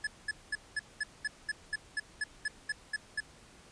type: tone bursts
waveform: square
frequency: 1713 Hz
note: A6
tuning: 47 cents flat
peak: -31 dBFS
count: 14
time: 0.04-3.204 s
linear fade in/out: 5 ms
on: 31 ms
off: 210 ms
effects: pink hiss -57 dBFS RMS until 3.71 s + resampled to 22050 Hz